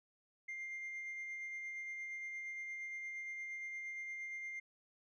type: tone with tremolo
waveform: sine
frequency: 2100 Hz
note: C7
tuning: 6 cents sharp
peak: -39 dBFS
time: 0.48-4.6 s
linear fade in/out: 10 ms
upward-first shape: sine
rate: 8.6 Hz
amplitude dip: 30%
effects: tanh soft clip ceiling -40 dBFS